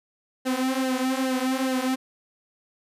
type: tone with flanger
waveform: sawtooth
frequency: 260 Hz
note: C4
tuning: 11 cents flat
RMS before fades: -25 dBFS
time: 0.45-1.96 s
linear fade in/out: 20 ms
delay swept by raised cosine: 0.83 to 5.83 ms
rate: 2.4 Hz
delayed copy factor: -0.75
effects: resampled to 32000 Hz